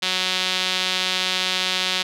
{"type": "tone with band-pass filter", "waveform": "sawtooth", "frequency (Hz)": 185, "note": "F#3", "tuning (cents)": 0, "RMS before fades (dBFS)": -23, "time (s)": [0.02, 2.03], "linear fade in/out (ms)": 10, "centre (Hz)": 3600, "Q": 2.2, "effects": []}